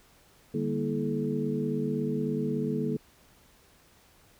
sine tone cluster, 149.7 / 200.5 / 237 / 326.6 / 429.4 Hz, D3 / G3 / A#3 / E4 / A4, +33 / +39 / +29 / -16 / -42 cents, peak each -33 / -35 / -31 / -36 / -33 dBFS, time 0.54-2.97 s, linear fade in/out 5 ms, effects pink hiss -60 dBFS RMS until 4.39 s

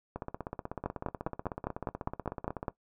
two click trains, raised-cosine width 1 ms, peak -22 / -17 dBFS, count 41 / 10, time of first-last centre 0.16-2.629 / 0.86-2.682 s, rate 16.2 / 4.94 Hz, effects noise-tail reverb RT60 0.1 s tail -17 dB re dry

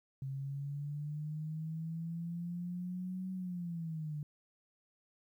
sine linear two-way sweep, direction up then down, 134 to 187.6 to 146.6 Hz, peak -37 dBFS, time 0.22-4.23 s, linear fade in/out 2 ms, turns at 3.32 s, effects 12-bit

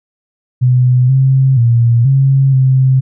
sine tone with pitch steps, 125.7 / 133.2 / 117.7 / 135.5 / 131.4 Hz, B2 / C3 / A#2 / C#3 / C3, +31 / +31 / +17 / -39 / +8 cents, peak -6 dBFS, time 0.61-3.01 s, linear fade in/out 20 ms, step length 480 ms, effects none

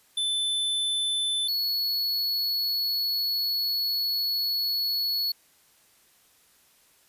square tone pair in turn, 3520 / 4387 Hz, A7 / C#8, 0 / -19 cents, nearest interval major third, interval 381 cents, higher second, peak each -25 dBFS, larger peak neither, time 0.17-1.48 / 1.48-5.32 s, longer second, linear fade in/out 5 ms, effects white hiss -61 dBFS RMS until 7.08 s + resampled to 32000 Hz

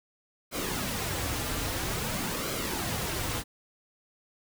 pink noise with flanger, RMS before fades -32 dBFS, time 0.51-3.44 s, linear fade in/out 50 ms, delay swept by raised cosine 1.1 to 5.5 ms, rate 0.5 Hz, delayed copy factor -0.55, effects none

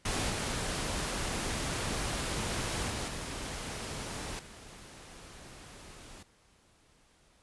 pink noise with level steps, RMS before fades -32 / -34 / -36 / -39 / -50 dBFS, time 0.05-6.23 s, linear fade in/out 5 ms, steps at 0.3 / 2.9 / 3.08 / 4.39 s, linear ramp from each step 2 ms, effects pink hiss -65 dBFS RMS until 7.42 s + resampled to 24000 Hz

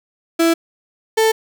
35% pulse tone pair in turn, 331.7 / 442.8 Hz, E4 / A4, +11 / +11 cents, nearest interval perfect fourth, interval 500 cents, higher second, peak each -10 dBFS, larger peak neither, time 0.39-0.54 / 1.17-1.32 s, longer neither, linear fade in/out 10 ms, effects none

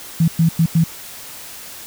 sine tone bursts at uneven times, 164.4 Hz, E3, 4 cents flat, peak -10 dBFS, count 4, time 0.2-0.28 / 0.39-0.49 / 0.59-0.66 / 0.75-0.84 s, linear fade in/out 5 ms, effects white hiss -35 dBFS RMS until 1.86 s

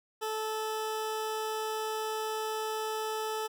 20% pulse tone, 436 Hz, A4, 16 cents flat, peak -27 dBFS, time 0.21-3.48 s, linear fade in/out 20 ms, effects none

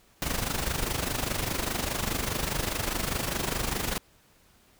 pink noise with amplitude modulation, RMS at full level -27 dBFS, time 0.22-3.98 s, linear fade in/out 0 ms, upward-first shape sine, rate 24.9 Hz, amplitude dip 70%, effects pink hiss -61 dBFS RMS until 4.79 s

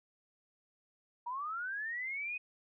sine linear sweep, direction up, 932.3 to 2523 Hz, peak -36 dBFS, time 1.26-2.38 s, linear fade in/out 10 ms, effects none

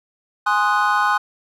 triangle chord, Ab dominant seventh, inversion none, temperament equal, 830.6 / 1046.5 / 1244.5 / 1480 Hz, Ab5 / C6 / Eb6 / Gb6, 0 / 0 / 0 / 0 cents, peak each -19 dBFS, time 0.46-1.18 s, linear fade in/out 10 ms, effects none

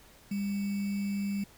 sine tone with sample-and-hold, 200.3 Hz, G3, 38 cents sharp, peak -29 dBFS, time 0.31-1.44 s, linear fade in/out 5 ms, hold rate 2450 Hz, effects pink hiss -57 dBFS RMS until 1.57 s

